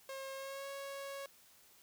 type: tone with pitch glide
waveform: sawtooth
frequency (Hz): 538 to 553.1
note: C5 to C#5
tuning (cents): +48 to -4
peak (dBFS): -39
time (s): 0.09-1.26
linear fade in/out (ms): 2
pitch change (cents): +48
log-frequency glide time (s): 0.35-0.68
effects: white hiss -64 dBFS RMS until 1.82 s